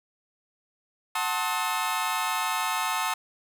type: chord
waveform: sawtooth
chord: F# diminished seventh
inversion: none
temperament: just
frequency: 740 / 888 / 1065.6 / 1278.7 Hz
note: F#5 / A5 / C6 / Eb6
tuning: 0 / +16 / +31 / +47 cents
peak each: -30 / -26 / -28 / -27 dBFS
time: 1.15-3.14 s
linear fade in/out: 5 ms
effects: none